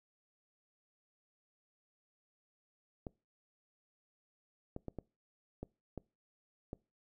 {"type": "clicks", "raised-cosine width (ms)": 2, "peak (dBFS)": -28, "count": 7, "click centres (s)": [3.068, 4.764, 4.883, 4.987, 5.63, 5.977, 6.731], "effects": ["noise-tail reverb RT60 0.3 s tail -24 dB re dry"]}